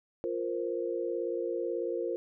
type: chord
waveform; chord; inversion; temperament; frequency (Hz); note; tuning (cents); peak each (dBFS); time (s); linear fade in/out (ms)
sine; F suspended fourth; none; just; 349.2 / 465.6 / 523.8; F4 / Bb4 / C5; 0 / -2 / +2; -34 / -34 / -36; 0.24-2.16; 0
effects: none